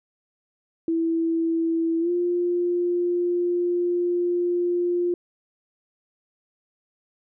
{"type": "tone with pitch glide", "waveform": "sine", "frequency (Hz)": [329.6, 351.2], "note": ["E4", "F4"], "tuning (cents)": [0, 10], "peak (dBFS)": -20, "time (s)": [0.88, 5.14], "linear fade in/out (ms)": 2, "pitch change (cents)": 110, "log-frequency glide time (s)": [2, 2.1], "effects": []}